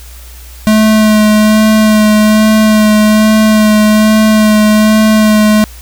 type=tone with vibrato; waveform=square; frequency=215 Hz; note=A3; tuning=40 cents flat; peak=-5 dBFS; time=0.67-5.64 s; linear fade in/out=0 ms; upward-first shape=sine; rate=1.2 Hz; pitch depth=16 cents each way; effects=added 60 Hz sine -29 dBFS peak until 5.81 s + white hiss -36 dBFS RMS until 5.81 s